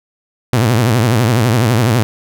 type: tone with vibrato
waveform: sawtooth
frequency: 116.54 Hz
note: A#2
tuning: in tune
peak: -6 dBFS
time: 0.53-2.03 s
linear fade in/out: 0 ms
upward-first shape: triangle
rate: 12 Hz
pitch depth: 210 cents each way
effects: none